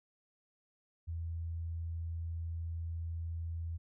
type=tone; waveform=sine; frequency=83.1 Hz; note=E2; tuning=15 cents sharp; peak=-36 dBFS; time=1.07-3.78 s; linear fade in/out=20 ms; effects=none